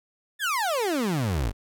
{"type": "exponential sweep", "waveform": "30% pulse", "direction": "down", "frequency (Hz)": [1812, 46.35], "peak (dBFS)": -21, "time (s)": [0.39, 1.53], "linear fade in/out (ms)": 50, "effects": []}